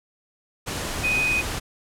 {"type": "tone in noise", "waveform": "sine", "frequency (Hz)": 2498, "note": "D#7", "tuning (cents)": 6, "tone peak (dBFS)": -20, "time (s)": [1.03, 1.42], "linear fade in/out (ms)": 20, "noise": "pink", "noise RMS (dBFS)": -29, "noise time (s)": [0.66, 1.6], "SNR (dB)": 6, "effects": ["low-pass 11000 Hz 12 dB/octave"]}